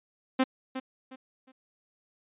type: tone with echo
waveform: sawtooth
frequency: 261.1 Hz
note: C4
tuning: 3 cents flat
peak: -17 dBFS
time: 0.39-0.44 s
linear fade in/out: 10 ms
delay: 360 ms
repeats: 3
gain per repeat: -11 dB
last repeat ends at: 1.52 s
effects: resampled to 8000 Hz